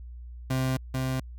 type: tone pair in turn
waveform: 30% pulse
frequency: 130.5 / 130.5 Hz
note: C3 / C3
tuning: -4 / -4 cents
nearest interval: unison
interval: 0 cents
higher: neither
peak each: -22 / -24 dBFS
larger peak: first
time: 0.5-0.77 / 0.94-1.2 s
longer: first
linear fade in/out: 5 ms
effects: added 60 Hz sine -39 dBFS peak until 1.38 s